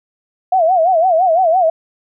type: tone with vibrato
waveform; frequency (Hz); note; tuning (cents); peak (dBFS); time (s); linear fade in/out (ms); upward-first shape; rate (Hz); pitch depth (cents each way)
sine; 697; F5; -4; -9; 0.52-1.7; 5; sine; 5.9; 160
effects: none